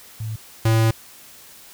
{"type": "tone pair in turn", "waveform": ["sine", "square"], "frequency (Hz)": [110, 112.18], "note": ["A2", "A2"], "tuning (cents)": [0, 34], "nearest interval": "unison", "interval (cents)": 34, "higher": "second", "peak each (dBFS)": [-25, -15], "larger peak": "second", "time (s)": [[0.2, 0.36], [0.65, 0.91]], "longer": "second", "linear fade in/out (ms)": 5, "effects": ["white hiss -45 dBFS RMS until 1.73 s"]}